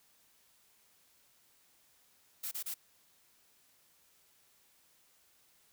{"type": "noise bursts", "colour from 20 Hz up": "blue", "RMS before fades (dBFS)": -39, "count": 3, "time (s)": [2.43, 2.743], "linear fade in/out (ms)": 10, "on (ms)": 85, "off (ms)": 29, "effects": ["white hiss -68 dBFS RMS until 5.72 s"]}